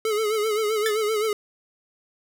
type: tone with vibrato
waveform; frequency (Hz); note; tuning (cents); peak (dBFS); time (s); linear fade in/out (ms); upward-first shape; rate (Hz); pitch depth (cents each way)
square; 430; A4; -40; -22; 0.05-1.33; 2; sine; 7.7; 67
type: tone with exponential decay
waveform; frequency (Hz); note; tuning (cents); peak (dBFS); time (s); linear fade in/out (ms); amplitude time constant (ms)
sawtooth; 1749; A6; -11; -17; 0.86-0.98; 1; 26
effects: none